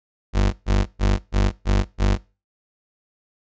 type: tone bursts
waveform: 35% pulse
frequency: 49 Hz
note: G1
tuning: in tune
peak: -13 dBFS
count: 6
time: 0.33-2.18 s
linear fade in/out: 50 ms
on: 200 ms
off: 130 ms
effects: noise-tail reverb RT60 0.3 s tail -21 dB re dry + resampled to 16000 Hz